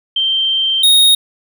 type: tone pair in turn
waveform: sine / square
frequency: 3138 / 3732 Hz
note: G7 / A#7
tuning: +1 / +1 cents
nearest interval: minor third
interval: 300 cents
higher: second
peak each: -12 / -7 dBFS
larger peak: second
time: 0.16-0.83 / 0.83-1.15 s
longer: first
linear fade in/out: 5 ms
effects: none